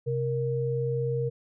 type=tone pair together; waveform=sine; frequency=130.94 / 467.5 Hz; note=C3 / A#4; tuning=+2 / +5 cents; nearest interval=octave + minor seventh; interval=2203 cents; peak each=-28 dBFS; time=0.06-1.3 s; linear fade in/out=20 ms; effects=none